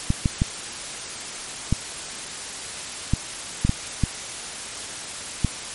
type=clicks; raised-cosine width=5 ms; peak=-6 dBFS; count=9; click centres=0.104 / 0.258 / 0.419 / 1.726 / 3.136 / 3.65 / 3.694 / 4.037 / 5.447 s; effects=white hiss -33 dBFS RMS until 5.74 s + MP3 48 kbps